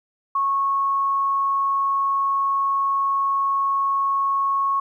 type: tone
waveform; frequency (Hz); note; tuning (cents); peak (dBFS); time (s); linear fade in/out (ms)
sine; 1100; C#6; -14; -18; 0.35-4.8; 5
effects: 10-bit